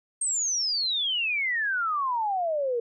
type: exponential sweep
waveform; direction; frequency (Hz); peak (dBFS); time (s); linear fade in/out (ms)
sine; down; 8570 to 459.3; -24; 0.21-2.8; 5
effects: none